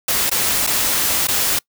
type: noise with dropouts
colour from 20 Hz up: white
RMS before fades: -18 dBFS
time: 0.08-1.59 s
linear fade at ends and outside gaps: 5 ms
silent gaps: 0.297-0.314 / 0.667-0.672 / 1.272-1.283 s
effects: noise-tail reverb RT60 0.1 s tail -25 dB re dry